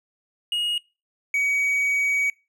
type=tone pair in turn; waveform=triangle; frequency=2876 / 2261 Hz; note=F#7 / C#7; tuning=-50 / +34 cents; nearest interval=major third; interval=416 cents; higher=first; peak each=-20 / -18 dBFS; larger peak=second; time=0.52-0.78 / 1.34-2.3 s; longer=second; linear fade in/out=2 ms; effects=noise-tail reverb RT60 0.3 s tail -24 dB re dry